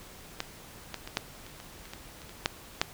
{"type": "clicks", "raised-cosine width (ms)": 0.2, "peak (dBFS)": [-13, -17, -22, -9, -29, -27, -29, -22, -30, -28, -7, -6], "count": 12, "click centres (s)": [0.404, 0.943, 1.075, 1.171, 1.465, 1.601, 1.855, 1.935, 2.218, 2.294, 2.459, 2.815], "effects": ["pink hiss -49 dBFS RMS until 2.93 s"]}